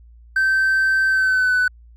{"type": "tone with pitch glide", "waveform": "triangle", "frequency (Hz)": [1551, 1497.3], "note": ["G6", "F#6"], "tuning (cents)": [-19, 20], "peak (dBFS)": -12, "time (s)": [0.36, 1.68], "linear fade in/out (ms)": 5, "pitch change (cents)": -61, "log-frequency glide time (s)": [1.08, 1.54], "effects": ["tanh soft clip ceiling -9 dBFS", "added 58 Hz sine -43 dBFS peak until 1.96 s"]}